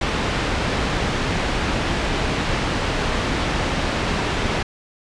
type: low-pass noise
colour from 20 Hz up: pink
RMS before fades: -22 dBFS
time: 0.01-4.63 s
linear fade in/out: 5 ms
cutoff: 3700 Hz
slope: 12 dB/octave
effects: resampled to 22050 Hz